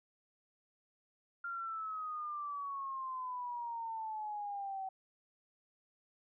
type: exponential sweep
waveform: sine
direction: down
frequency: 1396.9 to 759 Hz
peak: -38 dBFS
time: 1.44-4.89 s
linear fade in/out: 5 ms
effects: none